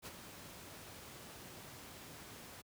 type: noise with ADSR envelope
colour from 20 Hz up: pink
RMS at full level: -45 dBFS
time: 0.02-2.62 s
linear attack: 48 ms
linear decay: 27 ms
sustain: -7 dB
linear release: 15 ms
effects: high-pass 80 Hz 12 dB/octave